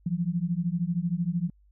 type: beating tone pair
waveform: sine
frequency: 166.6 / 179.6 Hz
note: E3 / F3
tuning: +19 / +49 cents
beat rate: 13 Hz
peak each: -28 dBFS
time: 0.06-1.5 s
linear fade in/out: 5 ms
effects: added 50 Hz sine -57 dBFS peak until 1.71 s